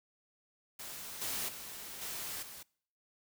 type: noise with level steps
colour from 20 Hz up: white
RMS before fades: -45 / -37 / -46 / -41 / -49 dBFS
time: 0.79-2.63 s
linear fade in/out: 5 ms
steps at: 1.21 / 1.48 / 2.01 / 2.42 s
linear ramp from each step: 10 ms
effects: noise-tail reverb RT60 0.6 s tail -25 dB re dry